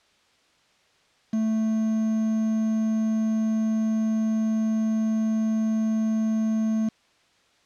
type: tone with quantisation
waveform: triangle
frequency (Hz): 220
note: A3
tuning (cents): 0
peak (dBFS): -19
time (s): 1.33-6.89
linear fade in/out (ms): 5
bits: 7
effects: white hiss -62 dBFS RMS until 7.65 s + low-pass 5000 Hz 12 dB/octave